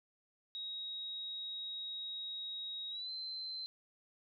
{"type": "tone with pitch glide", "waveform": "sine", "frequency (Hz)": [3793, 4089], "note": ["A#7", "C8"], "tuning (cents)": [29, -41], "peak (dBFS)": -40, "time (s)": [0.55, 3.66], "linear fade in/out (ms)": 0, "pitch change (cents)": 130, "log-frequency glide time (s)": [2.9, 3.1], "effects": []}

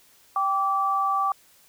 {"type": "tone pair together", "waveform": "sine", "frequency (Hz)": [784, 1160.2], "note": ["G5", "D6"], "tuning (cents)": [0, -21], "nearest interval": "perfect fifth", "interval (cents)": 679, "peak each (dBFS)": [-26, -22], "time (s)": [0.36, 1.32], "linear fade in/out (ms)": 2, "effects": ["white hiss -57 dBFS RMS until 1.68 s"]}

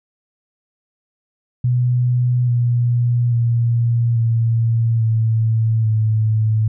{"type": "tone with pitch steps", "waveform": "sine", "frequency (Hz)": [123.47, 120.51, 117.62, 114.8, 112.05, 109.37], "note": ["B2", "B2", "A#2", "A#2", "A2", "A2"], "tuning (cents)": [0, -42, 16, -26, 32, -10], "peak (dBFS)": -13, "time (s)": [1.64, 6.68], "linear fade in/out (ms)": 5, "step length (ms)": 840, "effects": []}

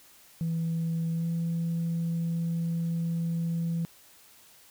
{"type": "tone with pitch glide", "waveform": "sine", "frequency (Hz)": [164.81, 167.21], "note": ["E3", "E3"], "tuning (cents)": [0, 25], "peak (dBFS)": -25, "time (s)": [0.41, 3.85], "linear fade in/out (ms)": 0, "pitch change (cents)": 25, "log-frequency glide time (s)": [1.13, 1.27], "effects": ["tanh soft clip ceiling -24 dBFS", "white hiss -56 dBFS RMS until 4.7 s"]}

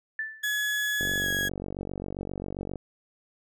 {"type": "tone with exponential decay", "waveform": "sine", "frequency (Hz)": 1760, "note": "A6", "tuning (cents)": 0, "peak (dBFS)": -26, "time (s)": [0.19, 0.56], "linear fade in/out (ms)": 2, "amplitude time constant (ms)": 80}
{"type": "tone with pitch glide", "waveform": "35% pulse", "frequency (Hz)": [1694, 1660.1], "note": ["G#6", "G#6"], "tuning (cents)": [34, -1], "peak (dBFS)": -24, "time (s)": [0.43, 1.49], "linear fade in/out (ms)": 10, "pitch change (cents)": -35, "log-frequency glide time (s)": [1.17, 1.28]}
{"type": "click train", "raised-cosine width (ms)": 2, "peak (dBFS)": -21, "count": 84, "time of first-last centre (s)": [1.01, 2.757], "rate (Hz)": 47.5}
{"effects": []}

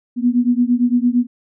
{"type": "beating tone pair", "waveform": "sine", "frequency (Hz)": [240, 248.8], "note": ["B3", "B3"], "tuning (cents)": [-49, 13], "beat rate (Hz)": 8.8, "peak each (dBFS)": [-15, -16], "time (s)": [0.16, 1.27], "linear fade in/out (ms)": 50, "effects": []}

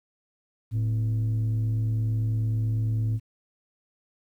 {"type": "tone with frequency modulation", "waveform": "sine", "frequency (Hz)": 110.5, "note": "A2", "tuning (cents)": 8, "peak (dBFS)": -21, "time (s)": [0.71, 3.2], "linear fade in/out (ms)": 50, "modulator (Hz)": 152, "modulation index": 0.27, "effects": ["tanh soft clip ceiling -20 dBFS", "10-bit"]}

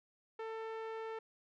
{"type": "tone with low-pass filter", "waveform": "sawtooth", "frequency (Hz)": 445.8, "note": "A4", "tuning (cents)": 23, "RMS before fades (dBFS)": -43, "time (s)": [0.39, 1.19], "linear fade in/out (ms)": 5, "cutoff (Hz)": 2000, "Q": 0.73, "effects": []}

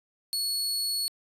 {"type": "tone", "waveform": "sawtooth", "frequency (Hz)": 4382, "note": "C#8", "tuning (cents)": -21, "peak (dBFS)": -24, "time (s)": [0.33, 1.08], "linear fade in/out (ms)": 0, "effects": ["resampled to 32000 Hz"]}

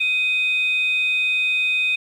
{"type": "tone pair together", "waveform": "sine", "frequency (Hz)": [2506, 3639], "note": ["D#7", "A#7"], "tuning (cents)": [12, -42], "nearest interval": "tritone", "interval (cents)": 646, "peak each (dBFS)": [-17, -26], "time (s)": [0, 1.96], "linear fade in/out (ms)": 10, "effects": ["tanh soft clip ceiling -11 dBFS", "9-bit"]}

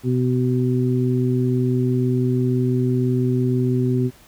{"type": "harmonic tone", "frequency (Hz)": 126, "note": "B2", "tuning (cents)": 35, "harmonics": [1, 2, 3], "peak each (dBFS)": [-19, -21, -24], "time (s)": [0.03, 4.11], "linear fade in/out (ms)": 50, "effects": ["pink hiss -50 dBFS RMS until 4.27 s"]}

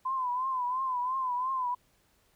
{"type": "tone with vibrato", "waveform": "sine", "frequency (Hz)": 1019, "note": "C6", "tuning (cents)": -46, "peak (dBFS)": -28, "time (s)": [0.05, 1.75], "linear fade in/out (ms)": 10, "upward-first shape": "triangle", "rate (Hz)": 2.9, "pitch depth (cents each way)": 93, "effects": ["pink hiss -68 dBFS RMS until 2.35 s"]}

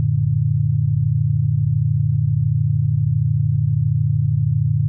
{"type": "chord", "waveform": "sine", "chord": "Gb augmented", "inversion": "none", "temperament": "equal with one note detuned", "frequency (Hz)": [92.5, 113.94, 146.83], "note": ["Gb2", "Bb2", "D3"], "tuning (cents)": [0, -39, 0], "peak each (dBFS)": [-23, -18, -18], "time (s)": [0, 4.88], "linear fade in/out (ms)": 0, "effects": []}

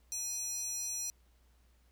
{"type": "tone with high-pass filter", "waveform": "square", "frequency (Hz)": 836, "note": "G#5", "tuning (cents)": 11, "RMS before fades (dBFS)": -38, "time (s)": [0.12, 1.1], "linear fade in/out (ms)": 0, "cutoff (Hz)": 6200, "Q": 4.5, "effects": ["added 60 Hz sine -64 dBFS peak until 1.91 s", "pink hiss -73 dBFS RMS until 1.91 s"]}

